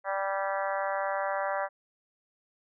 harmonic tone with a mistuned harmonic, 195.4 Hz, G3, 5 cents flat, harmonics 3 / 4 / 5 / 6 / 7 / 8 / 9 / 10, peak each -32 / -34 / -36 / -38 / -39 / -40 / -41 / -42 dBFS, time 0.04-1.69 s, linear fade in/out 50 ms, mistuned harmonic 9, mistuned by -40 cents, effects none

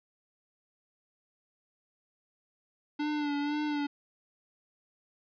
square tone with vibrato, 293.7 Hz, D4, in tune, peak -30 dBFS, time 2.99-3.87 s, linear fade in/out 10 ms, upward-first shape sine, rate 2 Hz, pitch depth 41 cents each way, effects resampled to 11025 Hz

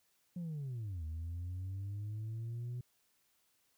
sine linear two-way sweep, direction down then up, 180 to 77.78 to 124.3 Hz, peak -36 dBFS, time 0.36-2.81 s, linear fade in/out 5 ms, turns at 1.04 s, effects tanh soft clip ceiling -37 dBFS + white hiss -75 dBFS RMS until 3.77 s

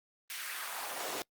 pink noise with high-pass filter sweep, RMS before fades -39 dBFS, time 0.3-1.22 s, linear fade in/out 0 ms, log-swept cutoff 2300 to 380 Hz, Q 1.4, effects noise-tail reverb RT60 0.1 s tail -25 dB re dry + Opus 32 kbps

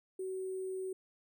sine tone with sample-and-hold, 376.4 Hz, F#4, 30 cents sharp, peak -36 dBFS, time 0.19-0.93 s, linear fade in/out 5 ms, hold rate 8820 Hz, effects none

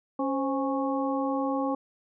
harmonic tone with a mistuned harmonic, 275.2 Hz, C#4, 12 cents flat, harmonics 1 / 2 / 3 / 4, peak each -28 / -31 / -33 / -34 dBFS, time 0.19-1.75 s, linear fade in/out 5 ms, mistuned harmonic 2, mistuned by -76 cents, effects none

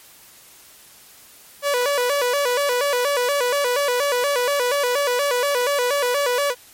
sawtooth tone with vibrato, 530 Hz, C5, 22 cents sharp, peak -14 dBFS, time 1.62-6.55 s, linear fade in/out 50 ms, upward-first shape square, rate 4.2 Hz, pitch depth 130 cents each way, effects white hiss -47 dBFS RMS until 6.73 s + MP3 64 kbps

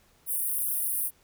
pink high-pass noise, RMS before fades -29 dBFS, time 0.26-1.11 s, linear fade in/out 50 ms, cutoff 9200 Hz, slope 96 dB/octave, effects pink hiss -63 dBFS RMS until 1.23 s

